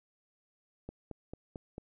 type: click train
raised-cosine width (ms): 2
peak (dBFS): -28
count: 5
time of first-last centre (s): 0.89-1.781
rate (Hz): 4.49
effects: none